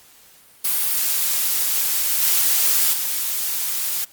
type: noise with level steps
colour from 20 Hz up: blue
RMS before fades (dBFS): -20 / -17 / -23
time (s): 0.64-4.05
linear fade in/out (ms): 10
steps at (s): 2.21 / 2.92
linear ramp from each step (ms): 20
effects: white hiss -50 dBFS RMS until 4.12 s + Opus 48 kbps